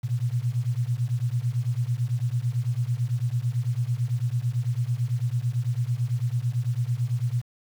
sine beating tone pair, 116.54 / 125.54 Hz, A#2 / B2, 0 / +29 cents, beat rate 9 Hz, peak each -26 dBFS, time 0.03-7.43 s, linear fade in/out 20 ms, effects 8-bit

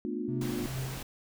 sine chord, B half-diminished seventh, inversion third, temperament just, 222.2 / 246.9 / 296.3 / 355.6 Hz, A3 / B3 / D4 / F4, +17 / 0 / +15 / +31 cents, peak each -37 dBFS, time 0.05-0.66 s, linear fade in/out 0 ms
triangle tone with tremolo, 130.81 Hz, C3, in tune, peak -30 dBFS, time 0.28-1 s, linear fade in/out 5 ms, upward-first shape triangle, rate 2.4 Hz, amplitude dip 85%
pink noise, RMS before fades -41 dBFS, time 0.41-1.03 s, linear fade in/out 5 ms
effects none

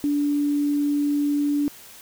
sine tone, 290 Hz, D4, 22 cents flat, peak -19 dBFS, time 0.04-1.68 s, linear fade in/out 0 ms, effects white hiss -45 dBFS RMS until 2.01 s

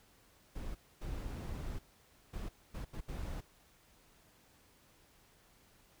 brown noise bursts at uneven times, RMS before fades -41 dBFS, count 6, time 0.55-0.75 / 1.01-1.79 / 2.33-2.49 / 2.74-2.85 / 2.93-3.01 / 3.08-3.41 s, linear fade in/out 10 ms, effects pink hiss -66 dBFS RMS until 6 s

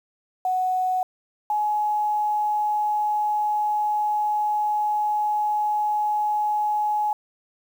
sine tone pair in turn, 740 / 842.4 Hz, F#5 / G#5, 0 / +24 cents, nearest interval major second, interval 224 cents, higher second, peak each -20 dBFS, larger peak neither, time 0.45-1.03 / 1.5-7.13 s, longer second, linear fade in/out 2 ms, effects 8-bit

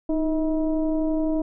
sine tone with frequency modulation, 311.1 Hz, D#4, in tune, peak -20 dBFS, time 0.09-1.42 s, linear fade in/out 5 ms, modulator 327 Hz, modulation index 0.85, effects none

